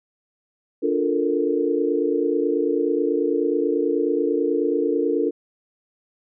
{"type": "chord", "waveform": "sine", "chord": "Bb major seventh", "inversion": "first", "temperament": "just", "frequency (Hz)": [291.4, 349.6, 437, 466.2], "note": ["D4", "F4", "A4", "Bb4"], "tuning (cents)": [-13, 2, -12, 0], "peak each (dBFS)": -24, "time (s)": [0.82, 5.31], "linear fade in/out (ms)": 20, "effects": []}